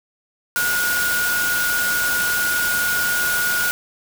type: tone in noise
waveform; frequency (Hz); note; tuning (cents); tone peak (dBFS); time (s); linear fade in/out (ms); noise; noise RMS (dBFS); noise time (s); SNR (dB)
sine; 1444; F#6; -43; -19; 0.56-3.71; 0; white; -24; 0.56-3.71; +2
effects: none